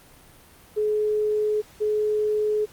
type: tone pair in turn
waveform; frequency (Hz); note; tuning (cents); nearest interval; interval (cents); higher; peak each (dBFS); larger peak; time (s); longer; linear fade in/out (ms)
sine; 424.6 / 424.6; G#4 / G#4; +38 / +38; unison; 0; neither; -20; neither; 0.76-1.62 / 1.8-2.66; neither; 20
effects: pink hiss -51 dBFS RMS until 2.72 s + Opus 32 kbps